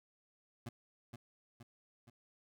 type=tone with echo; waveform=25% pulse; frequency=118 Hz; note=A#2; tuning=22 cents sharp; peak=-38 dBFS; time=0.66-0.69 s; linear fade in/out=5 ms; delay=470 ms; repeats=3; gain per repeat=-5 dB; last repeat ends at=2.1 s; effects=none